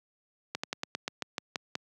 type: slowing click train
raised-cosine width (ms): 0.2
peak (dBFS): -14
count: 10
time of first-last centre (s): 0.55-1.754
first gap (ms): 85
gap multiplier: 1.11
effects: high-pass 150 Hz 12 dB/octave